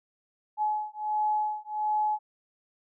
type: beating tone pair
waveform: sine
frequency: 849 / 850.4 Hz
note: G#5 / G#5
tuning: +38 / +41 cents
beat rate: 1.4 Hz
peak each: -29 dBFS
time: 0.57-2.19 s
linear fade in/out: 50 ms
effects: none